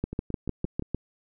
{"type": "two click trains", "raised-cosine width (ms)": 3, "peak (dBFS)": [-21, -14], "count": [5, 7], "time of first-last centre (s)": [[0.13, 0.823], [0.04, 0.946]], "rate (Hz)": [5.77, 6.62], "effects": []}